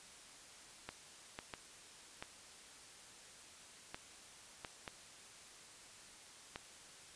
clicks, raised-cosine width 0.3 ms, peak -27 dBFS, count 8, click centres 0.89 / 1.389 / 1.538 / 2.225 / 3.945 / 4.648 / 4.878 / 6.559 s, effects white hiss -57 dBFS RMS until 7.15 s + resampled to 22050 Hz

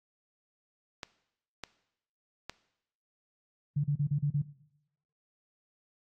clicks, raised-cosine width 0.2 ms, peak -20 dBFS, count 3, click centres 1.032 / 1.637 / 2.496 s
sine tone bursts, 144.9 Hz, D3, 23 cents flat, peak -25 dBFS, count 6, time 3.76-4.421 s, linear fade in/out 10 ms, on 81 ms, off 35 ms
effects noise-tail reverb RT60 0.8 s tail -18 dB re dry + AAC 64 kbps

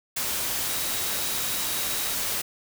sine tone in noise, 3840 Hz, B7, 49 cents flat, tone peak -39 dBFS, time 0.68-2.15 s, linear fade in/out 10 ms, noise white, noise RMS -28 dBFS, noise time 0.16-2.42 s, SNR -14 dB, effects none

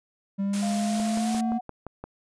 triangle linear sweep, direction up, 196 to 230 Hz, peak -22 dBFS, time 0.38-1.59 s, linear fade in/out 20 ms
white high-pass noise, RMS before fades -35 dBFS, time 0.53-1.41 s, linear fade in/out 5 ms, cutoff 140 Hz, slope 48 dB/octave
sine tone with pitch glide, 694 to 739.5 Hz, F5 to F#5, -11 to -1 cents, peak -31 dBFS, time 0.62-1.61 s, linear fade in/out 10 ms, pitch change +110 cents, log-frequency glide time 1.16-1.33 s
click train, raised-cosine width 1 ms, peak -22 dBFS, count 7, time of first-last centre 1-2.04 s, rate 5.77 Hz
effects resampled to 22050 Hz

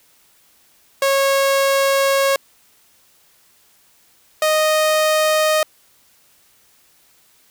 sawtooth tone pair in turn, 548 / 620.6 Hz, C#5 / D#5, -20 / -5 cents, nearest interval major second, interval 215 cents, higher second, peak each -10 dBFS, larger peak neither, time 1.02-2.36 / 4.42-5.63 s, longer first, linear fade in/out 2 ms, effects white hiss -55 dBFS RMS until 7.5 s

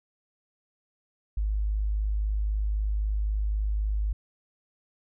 sine tone, 51.91 Hz, G#1, in tune, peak -24 dBFS, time 1.37-4.13 s, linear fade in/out 5 ms, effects none

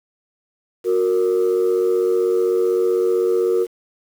sine tone pair together, 366.3 / 462.1 Hz, F#4 / A#4, -17 / -15 cents, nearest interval major third, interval 402 cents, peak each -16 dBFS, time 0.84-3.67 s, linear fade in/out 50 ms, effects tanh soft clip ceiling -11 dBFS + 7-bit

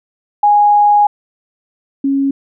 sine tone pair in turn, 827 / 274.9 Hz, G#5 / C#4, -8 / -14 cents, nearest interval octave + perfect fifth, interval 1906 cents, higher first, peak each -6 / -11 dBFS, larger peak first, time 0.43-1.07 / 2.04-2.31 s, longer first, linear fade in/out 5 ms, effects none

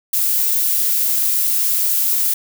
violet noise, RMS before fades -17 dBFS, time 0.13-2.34 s, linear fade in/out 5 ms, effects none

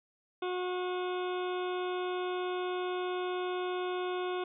harmonic tone with a mistuned harmonic, 363.1 Hz, F#4, 33 cents flat, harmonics 1 / 2 / 3 / 4 / 6 / 7 / 8 / 9 / 10, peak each -33 / -40 / -41 / -45 / -51 / -49 / -53 / -53 / -49 dBFS, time 0.42-4.44 s, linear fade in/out 5 ms, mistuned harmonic 10, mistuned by -38 cents, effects none

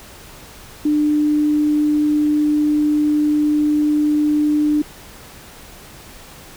sine tone, 299.1 Hz, D4, 32 cents sharp, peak -13 dBFS, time 0.85-4.82 s, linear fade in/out 5 ms, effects pink hiss -40 dBFS RMS until 6.56 s

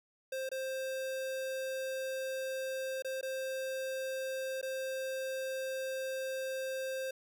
square tone with dropouts, 527 Hz, C5, 12 cents sharp, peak -36 dBFS, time 0.32-7.11 s, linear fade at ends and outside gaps 5 ms, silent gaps 0.491-0.515 / 3.023-3.046 / 3.212-3.228 / 4.614-4.627 s, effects none

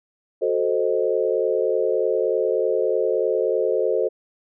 sine chord, F# diminished seventh, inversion none, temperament equal, 370 / 440 / 523.3 / 622.3 Hz, F#4 / A4 / C5 / Eb5, 0 / 0 / 0 / 0 cents, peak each -25 / -22 / -23 / -27 dBFS, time 0.41-4.09 s, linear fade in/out 20 ms, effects none

